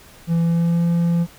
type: tone with pitch glide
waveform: triangle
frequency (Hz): 167.4 to 170.33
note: E3 to F3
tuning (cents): +27 to -43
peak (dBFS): -13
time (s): 0.27-1.27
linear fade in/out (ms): 50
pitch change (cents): +30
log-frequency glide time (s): 0.4-0.84
effects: pink hiss -46 dBFS RMS until 1.38 s